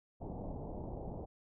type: low-pass noise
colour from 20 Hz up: pink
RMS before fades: -43 dBFS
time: 0.2-1.26 s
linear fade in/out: 20 ms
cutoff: 850 Hz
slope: 48 dB/octave
effects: none